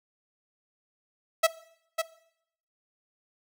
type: tone with echo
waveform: sawtooth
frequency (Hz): 652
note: E5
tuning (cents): -19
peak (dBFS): -14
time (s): 1.43-1.47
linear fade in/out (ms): 10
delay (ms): 550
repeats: 1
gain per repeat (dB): -7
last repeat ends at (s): 2.02
effects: noise-tail reverb RT60 0.7 s tail -18 dB re dry